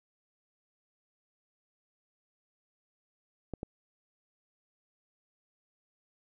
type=clicks; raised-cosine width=2 ms; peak=-23 dBFS; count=2; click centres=3.537 / 3.631 s; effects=none